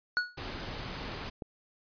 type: tone with exponential decay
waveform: square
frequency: 1462 Hz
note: F#6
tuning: 21 cents flat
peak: -23 dBFS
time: 0.17-0.37 s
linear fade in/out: 0 ms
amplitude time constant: 43 ms
type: noise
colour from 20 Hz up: pink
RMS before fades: -39 dBFS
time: 0.37-1.3 s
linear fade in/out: 10 ms
type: click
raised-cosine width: 2 ms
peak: -25 dBFS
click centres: 1.422 s
effects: resampled to 11025 Hz